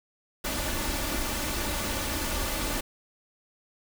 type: noise with comb filter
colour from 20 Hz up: pink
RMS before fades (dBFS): -30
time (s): 0.44-2.81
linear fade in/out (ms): 10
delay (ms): 3.4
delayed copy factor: +0.55
effects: none